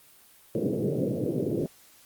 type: band-pass noise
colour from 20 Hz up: white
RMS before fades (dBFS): -28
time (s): 0.55-1.66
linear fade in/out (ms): 0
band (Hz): 110 to 510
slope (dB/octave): 48
effects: white hiss -56 dBFS RMS until 2.05 s + Opus 32 kbps